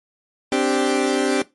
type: chord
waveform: 30% pulse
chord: C suspended second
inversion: none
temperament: equal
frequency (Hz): 261.6 / 293.7 / 392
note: C4 / D4 / G4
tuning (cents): 0 / 0 / 0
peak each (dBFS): -19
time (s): 0.52-1.42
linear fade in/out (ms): 2
effects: noise-tail reverb RT60 0.2 s tail -18 dB re dry + MP3 48 kbps